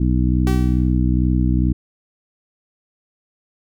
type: harmonic tone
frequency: 62.3 Hz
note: B1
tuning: 16 cents sharp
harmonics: 1 / 2 / 3 / 4 / 5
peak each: -17 / -20 / -22 / -23 / -24 dBFS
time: 0-1.73 s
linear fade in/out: 5 ms
type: tone with exponential decay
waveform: sawtooth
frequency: 383.2 Hz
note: G4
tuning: 39 cents flat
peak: -18 dBFS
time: 0.47-0.98 s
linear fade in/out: 1 ms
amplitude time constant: 110 ms
effects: none